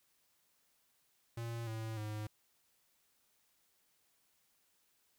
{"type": "tone with pitch steps", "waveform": "square", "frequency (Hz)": [116.4, 111.4, 106.62], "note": ["A#2", "A2", "G#2"], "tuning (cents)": [-2, 22, 46], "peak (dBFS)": -40, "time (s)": [1.37, 2.27], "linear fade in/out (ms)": 5, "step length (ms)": 300, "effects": ["white hiss -75 dBFS RMS until 5.18 s"]}